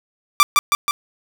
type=tone with echo; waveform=sawtooth; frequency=1174.7 Hz; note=D6; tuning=in tune; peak=-4 dBFS; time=0.4-0.43 s; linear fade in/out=0 ms; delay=160 ms; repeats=3; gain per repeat=-3 dB; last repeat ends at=0.91 s; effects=none